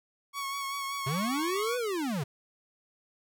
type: tone with vibrato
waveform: sawtooth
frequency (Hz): 1108.7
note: C#6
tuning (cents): 0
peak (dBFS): -29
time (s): 0.33-1.78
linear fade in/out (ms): 50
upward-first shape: sine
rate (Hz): 5.2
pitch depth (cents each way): 28
type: linear two-way sweep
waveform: square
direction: up then down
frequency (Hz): 123.47 to 503 to 123.47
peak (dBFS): -30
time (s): 1.06-2.24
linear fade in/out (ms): 10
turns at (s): 1.77
effects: none